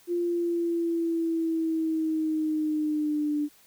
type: linear sweep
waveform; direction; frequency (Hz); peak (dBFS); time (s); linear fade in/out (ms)
sine; down; 349.2 to 294.3; -24; 0.07-3.49; 50
effects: white hiss -58 dBFS RMS until 3.66 s